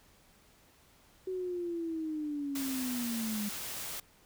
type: linear sweep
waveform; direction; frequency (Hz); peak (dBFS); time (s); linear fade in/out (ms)
sine; down; 376.4 to 204.2; -33; 1.27-3.49; 5
type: noise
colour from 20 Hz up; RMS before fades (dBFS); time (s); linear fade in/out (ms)
white; -40; 2.55-4; 5
effects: pink hiss -63 dBFS RMS until 4.25 s